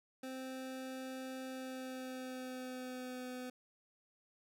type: tone with pitch glide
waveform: 25% pulse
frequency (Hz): 260.8 to 252.1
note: C4 to B3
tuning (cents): -5 to +36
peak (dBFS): -39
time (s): 0.23-3.5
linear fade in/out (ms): 5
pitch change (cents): -59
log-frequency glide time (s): 1.46-3.28
effects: none